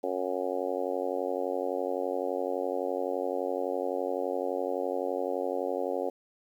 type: harmonic tone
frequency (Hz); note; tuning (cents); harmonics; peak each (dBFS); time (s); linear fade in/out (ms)
91.8; F#2; -13; 3 / 4 / 5 / 6 / 7 / 8 / 9; -38 / -36 / -34 / -33 / -40 / -38 / -43; 0.03-6.1; 10
effects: 10-bit